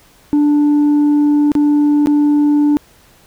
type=tone with dropouts; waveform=sine; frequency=293.7 Hz; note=D4; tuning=in tune; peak=-6 dBFS; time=0.33-2.77 s; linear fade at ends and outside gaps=0 ms; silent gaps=1.518-1.552 / 2.06-2.071 s; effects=tanh soft clip ceiling -8 dBFS + pink hiss -48 dBFS RMS until 3.26 s